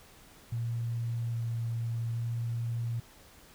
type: tone with vibrato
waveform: sine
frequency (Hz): 116.5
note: A#2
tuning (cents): -1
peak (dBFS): -30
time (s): 0.52-3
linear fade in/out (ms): 5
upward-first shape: square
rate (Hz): 0.61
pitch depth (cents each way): 9
effects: pink hiss -56 dBFS RMS until 3.54 s